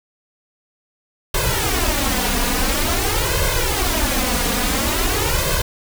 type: noise with flanger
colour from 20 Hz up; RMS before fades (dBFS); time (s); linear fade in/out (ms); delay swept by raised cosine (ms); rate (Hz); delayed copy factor
pink; -19; 1.34-5.62; 5; 1.9 to 4.2; 0.48; +0.95
effects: none